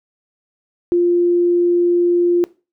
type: tone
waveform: sine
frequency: 349.2 Hz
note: F4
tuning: in tune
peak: -11 dBFS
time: 0.92-2.44 s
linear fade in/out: 0 ms
effects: noise-tail reverb RT60 0.3 s tail -20 dB re dry